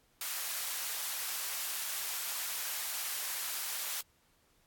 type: high-pass noise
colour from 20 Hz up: white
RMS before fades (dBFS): -37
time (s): 0.21-4.01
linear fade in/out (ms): 2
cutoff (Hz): 830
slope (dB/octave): 12
effects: pink hiss -70 dBFS RMS until 4.66 s + AAC 64 kbps